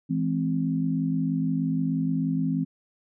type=chord; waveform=sine; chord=E augmented; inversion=none; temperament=equal with one note detuned; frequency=164.81 / 211.2 / 261.6 Hz; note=E3 / G#3 / B#3; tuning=0 / +29 / 0 cents; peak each=-26 / -32 / -26 dBFS; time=0.09-2.65 s; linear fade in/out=20 ms; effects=none